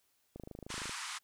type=click train; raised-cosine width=2 ms; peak=-32 dBFS; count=15; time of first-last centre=0.36-0.894 s; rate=26.2 Hz
type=band-pass noise; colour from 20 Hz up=pink; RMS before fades=-42 dBFS; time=0.69-1.19 s; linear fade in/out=20 ms; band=930 to 9800 Hz; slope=48 dB/octave
effects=white hiss -75 dBFS RMS until 1.23 s